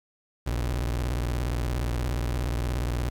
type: tone with vibrato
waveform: 30% pulse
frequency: 60.1 Hz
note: B1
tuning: 46 cents flat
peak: -23 dBFS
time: 0.46-3.1 s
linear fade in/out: 10 ms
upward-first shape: square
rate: 17 Hz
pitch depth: 220 cents each way
effects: 9-bit